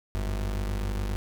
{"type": "tone pair together", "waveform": "35% pulse", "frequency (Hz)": [49.86, 92.5], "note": ["G1", "F#2"], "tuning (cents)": [30, 0], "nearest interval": "major seventh", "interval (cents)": 1070, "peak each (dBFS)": [-26, -37], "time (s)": [0.15, 1.16], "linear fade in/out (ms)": 0, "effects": []}